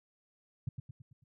sine tone with echo, 126.8 Hz, B2, 46 cents sharp, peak -30 dBFS, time 0.67-0.69 s, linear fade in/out 5 ms, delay 110 ms, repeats 5, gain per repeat -6 dB, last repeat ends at 1.24 s, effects none

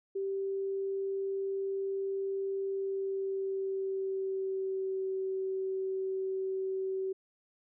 sine tone with pitch glide, 390 to 381.3 Hz, G4 to G4, -9 to -48 cents, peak -31 dBFS, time 0.15-7.13 s, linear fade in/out 10 ms, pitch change -39 cents, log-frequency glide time 2.67-5.07 s, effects none

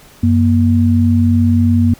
sine tone pair together, 93.77 / 236.9 Hz, F#2 / A#3, +24 / +28 cents, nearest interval octave + major third, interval 1604 cents, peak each -11 dBFS, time 0.23-1.94 s, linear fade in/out 5 ms, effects pink hiss -43 dBFS RMS until 1.99 s

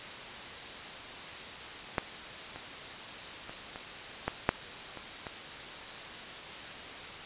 clicks, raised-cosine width 0.5 ms, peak -12 / -27 / -27 / -26 / -14 / -7 / -27 / -23 dBFS, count 8, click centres 1.982 / 2.56 / 3.495 / 3.759 / 4.28 / 4.491 / 4.973 / 5.268 s, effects white hiss -42 dBFS RMS until 7.25 s + resampled to 8000 Hz

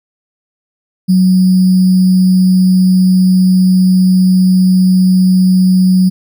sine tone with sample-and-hold, 185 Hz, F#3, in tune, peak -5 dBFS, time 1.08-6.1 s, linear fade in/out 20 ms, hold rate 4900 Hz, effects none

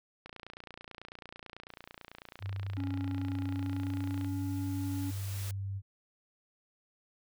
click train, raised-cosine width 0.3 ms, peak -29 dBFS, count 117, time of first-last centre 0.26-4.246 s, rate 29.1 Hz
white noise with exponential growth, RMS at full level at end -44 dBFS, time 1.69-5.51 s, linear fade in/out 2 ms, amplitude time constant 830 ms
sine tone, 98 Hz, G2, in tune, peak -34 dBFS, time 2.4-5.82 s, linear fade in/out 50 ms
triangle tone with pitch glide, 277.2 to 282.2 Hz, C#4 to C#4, 0 to +31 cents, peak -33 dBFS, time 2.77-5.11 s, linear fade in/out 10 ms, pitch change +31 cents, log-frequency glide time 3.4-4.21 s
effects none

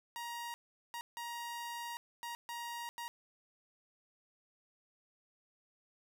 sawtooth tone bursts at uneven times, 944 Hz, A#5, 22 cents sharp, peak -37 dBFS, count 6, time 0.16-0.54 / 0.94-1.01 / 1.17-1.97 / 2.23-2.35 / 2.49-2.89 / 2.98-3.08 s, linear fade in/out 0 ms, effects none

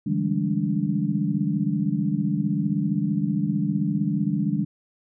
sine tone cluster, 144.1 / 163.3 / 194.4 / 209.8 / 289.2 Hz, D3 / E3 / G3 / G#3 / D4, -33 / -16 / -14 / +18 / -27 cents, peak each -29 / -27 / -26 / -27 / -29 dBFS, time 0.06-4.65 s, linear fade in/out 10 ms, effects none

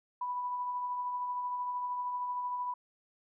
sine tone with tremolo, 987.8 Hz, B5, in tune, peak -31 dBFS, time 0.21-2.74 s, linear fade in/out 5 ms, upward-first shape triangle, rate 13 Hz, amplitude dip 35%, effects none

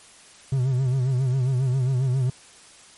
triangle tone with vibrato, 129.6 Hz, C3, 16 cents flat, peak -17 dBFS, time 0.52-2.3 s, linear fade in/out 5 ms, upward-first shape sine, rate 7.4 Hz, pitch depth 89 cents each way, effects white hiss -49 dBFS RMS until 2.97 s + MP3 48 kbps

